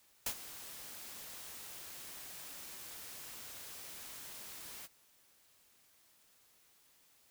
white noise with ADSR envelope, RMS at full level -34 dBFS, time 0.26-4.88 s, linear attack 5 ms, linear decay 72 ms, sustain -15 dB, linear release 31 ms, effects white hiss -68 dBFS RMS until 7.3 s

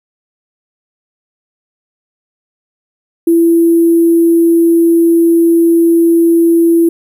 sine tone with sample-and-hold, 335 Hz, E4, 28 cents sharp, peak -5 dBFS, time 3.27-6.89 s, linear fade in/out 5 ms, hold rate 11025 Hz, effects none

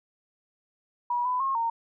sine tone with pitch steps, 967 / 1000 / 1078 / 921 Hz, B5 / B5 / C#6 / A#5, -37 / +21 / -49 / -21 cents, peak -24 dBFS, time 1.1-1.7 s, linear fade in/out 5 ms, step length 150 ms, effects none

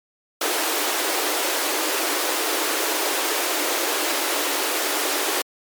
pink high-pass noise, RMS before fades -23 dBFS, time 0.41-5.42 s, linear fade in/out 5 ms, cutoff 290 Hz, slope 96 dB/octave, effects MP3 96 kbps

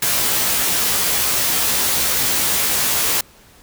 white noise with comb filter, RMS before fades -18 dBFS, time 0.02-3.21 s, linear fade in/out 5 ms, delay 16 ms, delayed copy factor +0.9, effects pink hiss -48 dBFS RMS until 3.62 s

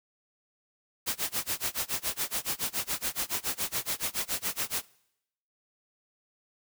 white noise with tremolo, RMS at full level -29 dBFS, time 1.06-4.85 s, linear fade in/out 20 ms, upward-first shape sine, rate 7.1 Hz, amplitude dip 100%, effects noise-tail reverb RT60 0.8 s tail -23 dB re dry

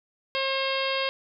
harmonic tone, 537 Hz, C5, 45 cents sharp, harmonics 1 / 2 / 3 / 4 / 5 / 6 / 7 / 8 / 9, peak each -29 / -32 / -36 / -34 / -33 / -33 / -37 / -39 / -37 dBFS, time 0.35-1.09 s, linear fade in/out 0 ms, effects none

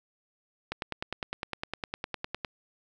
click train, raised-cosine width 0.3 ms, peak -16 dBFS, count 18, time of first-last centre 0.72-2.448 s, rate 9.84 Hz, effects none

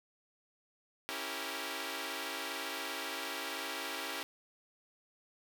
5% pulse chord, C# diminished seventh, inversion none, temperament equal, 277.2 / 329.6 / 392 / 466.2 Hz, C#4 / E4 / G4 / Bb4, 0 / 0 / 0 / 0 cents, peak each -32 dBFS, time 1.09-4.23 s, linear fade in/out 0 ms, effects none

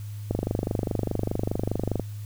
click train, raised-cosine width 2 ms, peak -12 dBFS, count 43, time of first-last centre 0.31-1.997 s, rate 24.9 Hz, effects added 104 Hz sine -33 dBFS peak until 2.25 s + white hiss -53 dBFS RMS until 2.25 s

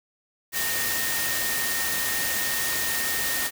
sine tone in noise, 1843 Hz, A#6, 20 cents flat, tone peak -30 dBFS, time 0.52-3.51 s, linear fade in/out 50 ms, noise white, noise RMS -27 dBFS, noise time 0.52-3.51 s, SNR -6 dB, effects none

